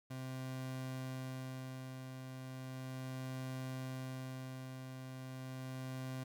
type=tone with tremolo; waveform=30% pulse; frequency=130.2 Hz; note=C3; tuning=8 cents flat; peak=-38 dBFS; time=0.1-6.24 s; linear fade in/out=10 ms; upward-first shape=sine; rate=0.36 Hz; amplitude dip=45%; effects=none